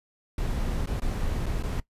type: noise with dropouts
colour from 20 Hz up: brown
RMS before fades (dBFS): -28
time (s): 0.38-1.8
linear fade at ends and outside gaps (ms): 2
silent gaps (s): 0.859-0.872 / 0.999-1.019 / 1.459-1.464 / 1.626-1.635
effects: noise-tail reverb RT60 0.1 s tail -19 dB re dry + resampled to 32000 Hz